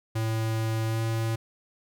square tone with pitch glide, 111.6 to 112.9 Hz, A2 to A2, +25 to +45 cents, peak -26 dBFS, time 0.15-1.36 s, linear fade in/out 10 ms, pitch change +20 cents, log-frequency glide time 0.87-1.03 s, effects none

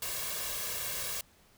white noise with comb filter, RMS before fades -36 dBFS, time 0.02-1.21 s, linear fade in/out 2 ms, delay 1.8 ms, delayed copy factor +0.7, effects pink hiss -63 dBFS RMS until 1.57 s

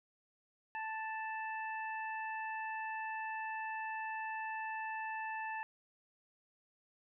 harmonic tone, 880 Hz, A5, in tune, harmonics 1 / 2 / 3, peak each -40 / -43 / -48 dBFS, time 0.75-5.63 s, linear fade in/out 0 ms, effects none

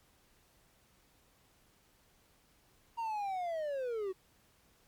triangle linear sweep, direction down, 938 to 365 Hz, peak -32 dBFS, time 2.97-4.13 s, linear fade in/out 20 ms, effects pink hiss -68 dBFS RMS until 4.87 s + MP3 96 kbps

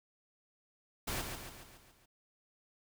pink noise with echo, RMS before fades -37 dBFS, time 1.07-1.22 s, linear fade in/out 10 ms, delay 140 ms, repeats 6, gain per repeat -5 dB, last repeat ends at 2.06 s, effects none

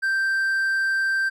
triangle tone, 1568 Hz, G6, in tune, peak -18 dBFS, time 0.02-1.3 s, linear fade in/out 20 ms, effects none

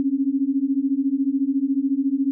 sine beating tone pair, 265.4 / 279.4 Hz, C4 / C#4, +25 / +14 cents, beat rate 14 Hz, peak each -22 / -21 dBFS, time 0-2.31 s, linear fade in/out 0 ms, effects none

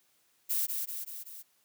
violet noise with echo, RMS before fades -30 dBFS, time 0.49-0.67 s, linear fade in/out 20 ms, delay 190 ms, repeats 4, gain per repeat -4 dB, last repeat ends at 1.43 s, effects white hiss -70 dBFS RMS until 1.64 s + high-pass 100 Hz 12 dB/octave

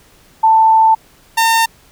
sine / sawtooth tone pair in turn, 887 / 908.3 Hz, A5 / A#5, +14 / -45 cents, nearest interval unison, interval 41 cents, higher second, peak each -6 dBFS, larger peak neither, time 0.43-0.95 / 1.37-1.66 s, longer first, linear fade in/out 10 ms, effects pink hiss -48 dBFS RMS until 1.91 s

